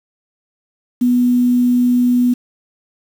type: tone with quantisation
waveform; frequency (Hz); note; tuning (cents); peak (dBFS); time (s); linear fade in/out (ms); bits
sine; 245.8; B3; -8; -10; 1.01-2.34; 10; 6
effects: none